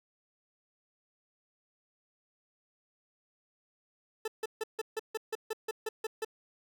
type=tone bursts; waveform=40% pulse; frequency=439.6 Hz; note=A4; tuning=2 cents flat; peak=-31 dBFS; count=12; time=4.25-6.248 s; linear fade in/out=5 ms; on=29 ms; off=150 ms; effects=none